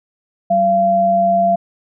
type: tone pair together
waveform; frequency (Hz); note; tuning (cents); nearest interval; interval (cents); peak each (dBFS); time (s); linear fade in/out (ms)
sine; 191.8 / 685.1; G3 / F5; -37 / -33; octave + minor seventh; 2204; -21 / -11; 0.5-1.56; 10
effects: none